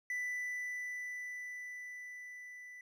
triangle tone with level ramp, 1985 Hz, B6, 8 cents sharp, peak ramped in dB -33 to -47 dBFS, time 0.1-2.81 s, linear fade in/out 2 ms, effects none

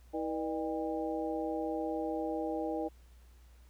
harmonic tone with a mistuned harmonic, 160.6 Hz, E3, 45 cents flat, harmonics 2 / 3 / 4 / 5, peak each -36 / -38 / -39 / -40 dBFS, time 0.13-2.89 s, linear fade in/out 20 ms, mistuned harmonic 4, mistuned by -100 cents, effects added 60 Hz sine -55 dBFS peak until 3.69 s + pink hiss -68 dBFS RMS until 3.69 s

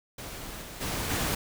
pink noise with level steps, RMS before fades -40 / -42 / -32 / -29 dBFS, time 0.18-1.35 s, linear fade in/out 5 ms, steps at 0.61 / 0.8 / 1.09 s, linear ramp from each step 20 ms, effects none

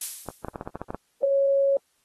violet noise with exponential decay, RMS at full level -24 dBFS, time 0.01-0.57 s, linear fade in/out 5 ms, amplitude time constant 120 ms
clicks, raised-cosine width 1 ms, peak -18 dBFS, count 10, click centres 0.287 / 0.447 / 0.484 / 0.558 / 0.611 / 0.675 / 0.756 / 0.816 / 0.905 / 0.946 s
sine tone, 552 Hz, C#5, 7 cents flat, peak -18 dBFS, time 1.23-1.77 s, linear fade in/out 2 ms
effects white hiss -69 dBFS RMS until 2.04 s + AAC 32 kbps

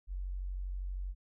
sine tone, 46.3 Hz, F#1, 2 cents sharp, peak -35 dBFS, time 0.07-1.15 s, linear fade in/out 50 ms, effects none

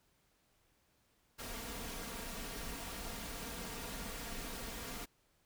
pink noise with comb filter, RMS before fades -44 dBFS, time 1.38-5.06 s, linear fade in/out 20 ms, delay 4.3 ms, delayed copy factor +0.55, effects pink hiss -74 dBFS RMS until 5.45 s

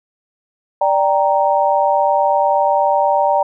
sine chord, G minor, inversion second, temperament equal, 587.3 / 784 / 932.3 Hz, D5 / G5 / Bb5, 0 / 0 / 0 cents, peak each -16 dBFS, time 0.81-3.43 s, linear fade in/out 5 ms, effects none

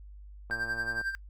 click train, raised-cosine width 1 ms, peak -30 dBFS, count 60, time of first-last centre 0.5-1.013 s, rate 115 Hz
triangle tone with tremolo, 1577 Hz, G6, 10 cents sharp, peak -26 dBFS, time 0.51-1.15 s, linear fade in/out 0 ms, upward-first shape sine, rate 11 Hz, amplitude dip 70%
effects noise-tail reverb RT60 0.1 s tail -25 dB re dry + added 50 Hz sine -45 dBFS peak until 1.29 s

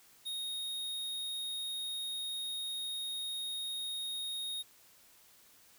square tone, 3729 Hz, A#7, in tune, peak -37 dBFS, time 0.25-4.63 s, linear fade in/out 20 ms, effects white hiss -62 dBFS RMS until 5.78 s

